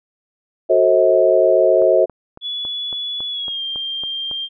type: chord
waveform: sine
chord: F# diminished seventh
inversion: none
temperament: just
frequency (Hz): 370 / 444 / 532.8 / 639.4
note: F#4 / A4 / C5 / Eb5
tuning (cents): 0 / +16 / +31 / +47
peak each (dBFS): -17 / -19 / -15 / -14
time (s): 0.69-2.06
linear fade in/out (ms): 20
type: click train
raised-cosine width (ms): 1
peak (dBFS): -22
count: 10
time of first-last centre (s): 1.82-4.313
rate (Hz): 3.61
type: tone with pitch glide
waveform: sine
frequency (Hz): 3414 to 3185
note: G#7 to G7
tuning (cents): +47 to +27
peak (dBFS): -22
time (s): 2.41-4.49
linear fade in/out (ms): 50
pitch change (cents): -120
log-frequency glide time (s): 3.3-3.62
effects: none